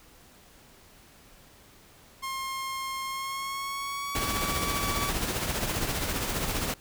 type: tone with pitch glide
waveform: sawtooth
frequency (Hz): 1067 to 1143.6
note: C6 to D6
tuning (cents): +34 to -46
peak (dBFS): -28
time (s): 2.22-5.11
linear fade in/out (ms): 20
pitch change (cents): +120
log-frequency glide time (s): 3.05-4.41
type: noise with tremolo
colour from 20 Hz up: pink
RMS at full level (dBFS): -28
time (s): 4.15-6.74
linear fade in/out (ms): 2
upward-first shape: triangle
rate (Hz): 15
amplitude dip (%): 50
effects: pink hiss -55 dBFS RMS until 6.8 s

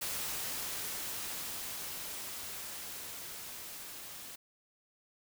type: noise with level ramp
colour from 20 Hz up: white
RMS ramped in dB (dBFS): -37 to -47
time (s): 0.01-4.36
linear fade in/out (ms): 10
effects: none

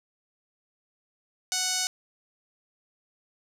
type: tone with band-pass filter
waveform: sawtooth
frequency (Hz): 740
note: F#5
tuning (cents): 0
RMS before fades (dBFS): -28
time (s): 1.52-1.87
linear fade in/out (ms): 0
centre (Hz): 6100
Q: 1.9
effects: none

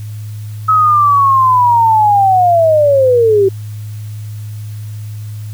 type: linear sweep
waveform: sine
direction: down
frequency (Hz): 1288 to 377.2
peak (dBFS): -6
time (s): 0.68-3.49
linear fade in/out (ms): 10
effects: added 106 Hz sine -22 dBFS peak until 5.53 s + white hiss -43 dBFS RMS until 5.53 s

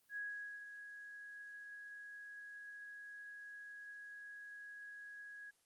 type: tone with ADSR envelope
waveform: sine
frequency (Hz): 1661.2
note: G#6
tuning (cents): 0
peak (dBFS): -40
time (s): 0.09-5.51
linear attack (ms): 73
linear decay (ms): 460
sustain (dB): -8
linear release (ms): 17
effects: white hiss -75 dBFS RMS until 5.65 s + Opus 24 kbps

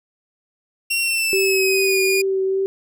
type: tone with pitch glide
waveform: sawtooth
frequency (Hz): 2736 to 2437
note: F7 to D#7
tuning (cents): -36 to -37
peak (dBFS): -15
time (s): 0.9-2.22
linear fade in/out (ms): 10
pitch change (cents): -201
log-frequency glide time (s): 1.01-1.99
type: tone with vibrato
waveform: sine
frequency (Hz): 384.5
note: G4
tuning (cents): -33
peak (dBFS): -17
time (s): 1.33-2.66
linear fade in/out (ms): 0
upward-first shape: triangle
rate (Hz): 2.5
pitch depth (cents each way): 16
effects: none

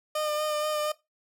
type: tone with vibrato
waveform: 30% pulse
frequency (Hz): 606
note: D#5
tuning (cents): -46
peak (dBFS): -24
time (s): 0.15-0.92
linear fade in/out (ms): 5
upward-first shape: sine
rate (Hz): 4.2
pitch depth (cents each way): 20
effects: noise-tail reverb RT60 0.2 s tail -18 dB re dry

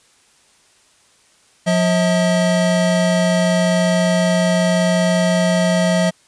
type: tone pair together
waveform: square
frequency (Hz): 178.53 / 641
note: F3 / E5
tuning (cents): +38 / -49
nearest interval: octave + minor seventh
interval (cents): 2213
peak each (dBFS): -16 / -18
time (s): 1.66-6.11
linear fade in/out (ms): 20
effects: white hiss -54 dBFS RMS until 6.27 s + resampled to 22050 Hz

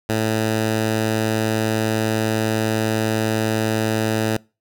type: tone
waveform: 10% pulse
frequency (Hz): 110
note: A2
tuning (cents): 0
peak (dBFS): -10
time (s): 0.09-4.37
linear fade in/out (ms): 5
effects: noise-tail reverb RT60 0.3 s tail -25 dB re dry

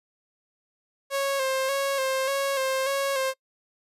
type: tone with vibrato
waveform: sawtooth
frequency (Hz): 540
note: C#5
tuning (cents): -45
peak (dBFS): -20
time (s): 1.1-3.34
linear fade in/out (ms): 50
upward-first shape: square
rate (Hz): 1.7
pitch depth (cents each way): 36
effects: noise-tail reverb RT60 0.1 s tail -25 dB re dry + resampled to 32000 Hz

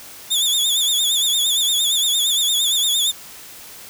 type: tone with vibrato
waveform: sawtooth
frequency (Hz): 3508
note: A7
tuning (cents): -6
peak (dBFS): -13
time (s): 0.3-3.12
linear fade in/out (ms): 20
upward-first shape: sine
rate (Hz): 8.7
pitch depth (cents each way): 87
effects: white hiss -39 dBFS RMS until 3.89 s

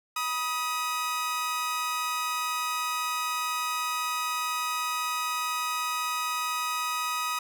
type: tone pair together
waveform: sawtooth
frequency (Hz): 973 / 1257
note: B5 / D#6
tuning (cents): -26 / +17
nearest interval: major third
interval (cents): 443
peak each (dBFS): -31 / -25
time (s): 0.16-7.39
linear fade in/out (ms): 5
effects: none

